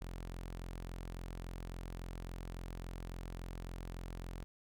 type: tone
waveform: sawtooth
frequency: 43.59 Hz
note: F1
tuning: 3 cents flat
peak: -39 dBFS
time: 0.01-4.44 s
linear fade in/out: 0 ms
effects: none